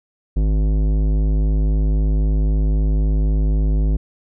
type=tone with tanh clipping; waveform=sine; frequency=51.91 Hz; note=G#1; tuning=in tune; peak=-16 dBFS; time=0.36-3.97 s; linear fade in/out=10 ms; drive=15 dB; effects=none